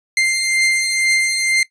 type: beating tone pair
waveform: sawtooth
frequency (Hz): 2093 / 2095.1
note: C7 / C7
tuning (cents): 0 / +2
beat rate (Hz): 2.1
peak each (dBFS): -19 / -12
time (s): 0.17-1.63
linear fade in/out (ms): 2
effects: noise-tail reverb RT60 0.1 s tail -17 dB re dry + resampled to 24000 Hz